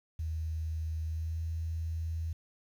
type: tone with pitch glide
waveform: sine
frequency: 79.7 to 81.47 Hz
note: D#2 to E2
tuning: +42 to -20 cents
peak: -32 dBFS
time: 0.19-2.33 s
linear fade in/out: 5 ms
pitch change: +38 cents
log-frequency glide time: 1.05-1.4 s
effects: 10-bit